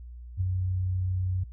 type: tone with ADSR envelope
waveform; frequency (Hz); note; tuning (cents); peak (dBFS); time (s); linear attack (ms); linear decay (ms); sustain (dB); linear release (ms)
sine; 92.5; F#2; 0; -22; 0.37-1.44; 39; 18; -3; 8
effects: added 60 Hz sine -40 dBFS peak until 1.52 s